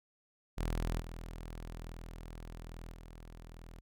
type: tone with level steps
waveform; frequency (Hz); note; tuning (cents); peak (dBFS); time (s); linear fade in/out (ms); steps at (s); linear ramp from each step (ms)
sawtooth; 41.2; E1; 0; -29 / -39 / -41 / -45; 0.57-3.81; 20; 0.99 / 1.91 / 2.92; 20
effects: none